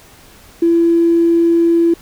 triangle tone with tanh clipping, 336.6 Hz, E4, 36 cents sharp, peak -8 dBFS, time 0.62-1.94 s, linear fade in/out 5 ms, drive 2 dB, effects pink hiss -43 dBFS RMS until 2.01 s

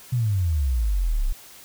sine exponential sweep, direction down, 129.2 to 30.42 Hz, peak -19 dBFS, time 0.12-1.33 s, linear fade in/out 10 ms, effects white hiss -46 dBFS RMS until 1.64 s

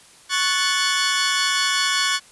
15% pulse chord, F# minor, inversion second, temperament equal with one note detuned, 1108.7 / 1480 / 1744.8 Hz, C#6 / F#6 / A6, 0 / 0 / -15 cents, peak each -16 / -16 / -17 dBFS, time 0.29-2.2 s, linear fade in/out 50 ms, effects white hiss -49 dBFS RMS until 2.31 s + resampled to 24000 Hz

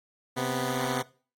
10% pulse tone pair together, 130.81 / 246.9 Hz, C3 / B3, 0 / 0 cents, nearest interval major seventh, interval 1100 cents, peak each -22 dBFS, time 0.36-1.03 s, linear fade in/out 20 ms, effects noise-tail reverb RT60 0.4 s tail -21 dB re dry + AAC 48 kbps

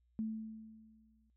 sine tone with exponential decay, 219.9 Hz, A3, 1 cent flat, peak -33 dBFS, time 0.19-1.3 s, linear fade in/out 0 ms, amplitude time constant 240 ms, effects noise-tail reverb RT60 0.1 s tail -22 dB re dry + added 60 Hz sine -70 dBFS peak until 1.36 s

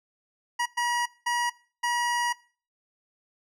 25% pulse tone bursts at uneven times, 960 Hz, B5, 49 cents flat, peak -20 dBFS, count 4, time 0.59-0.66 / 0.77-1.06 / 1.26-1.5 / 1.83-2.33 s, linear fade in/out 10 ms, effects noise-tail reverb RT60 0.4 s tail -21 dB re dry + low-pass 10000 Hz 12 dB/octave

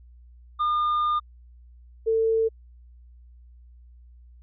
triangle / sine tone pair in turn, 1211 / 447.9 Hz, D#6 / A4, -47 / +31 cents, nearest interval octave + perfect fourth, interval 1722 cents, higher first, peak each -19 dBFS, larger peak neither, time 0.59-1.2 / 2.06-2.49 s, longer first, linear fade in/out 20 ms, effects added 60 Hz sine -47 dBFS peak until 4.42 s + resampled to 11025 Hz

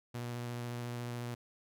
sawtooth tone with vibrato, 120.4 Hz, B2, 44 cents flat, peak -34 dBFS, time 0.14-1.35 s, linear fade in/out 10 ms, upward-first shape square, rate 14 Hz, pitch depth 10 cents each way, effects none

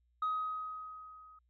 sine tone with level ramp, 1260 Hz, D#6, 21 cents sharp, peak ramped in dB -28 to -55 dBFS, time 0.22-1.39 s, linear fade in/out 5 ms, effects tanh soft clip ceiling -28 dBFS + added 60 Hz sine -70 dBFS peak until 1.49 s

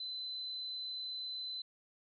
sine tone, 4033 Hz, B7, 36 cents sharp, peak -39 dBFS, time 0-1.62 s, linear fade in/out 5 ms, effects none

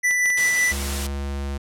square tone with tremolo, 1981 Hz, B6, 5 cents sharp, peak -17 dBFS, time 0.03-0.73 s, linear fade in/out 20 ms, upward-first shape sine, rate 5.4 Hz, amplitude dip 25%
clicks, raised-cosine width 0.2 ms, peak -17 dBFS, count 4, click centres 0.11 / 0.258 / 0.303 / 0.72 s
white noise, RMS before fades -29 dBFS, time 0.37-1.07 s, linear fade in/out 5 ms
square tone, 69.8 Hz, C#2, 13 cents sharp, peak -26 dBFS, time 0.71-1.58 s, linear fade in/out 10 ms
effects low-pass 11000 Hz 12 dB/octave

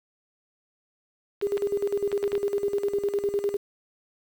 clicks, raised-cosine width 0.3 ms, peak -20 dBFS, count 6, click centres 1.414 / 1.578 / 2.117 / 2.24 / 2.319 / 2.353 s
sine tone with tremolo, 404.3 Hz, G#4, 46 cents flat, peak -21 dBFS, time 1.42-3.57 s, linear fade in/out 10 ms, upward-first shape square, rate 9.9 Hz, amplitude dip 70%
effects 8-bit

